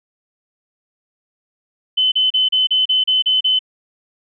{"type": "tone bursts", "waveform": "sine", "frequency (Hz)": 3038, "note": "F#7", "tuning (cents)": 45, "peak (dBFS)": -12, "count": 9, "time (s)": [1.97, 3.592], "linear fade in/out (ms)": 10, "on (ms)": 150, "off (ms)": 34, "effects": []}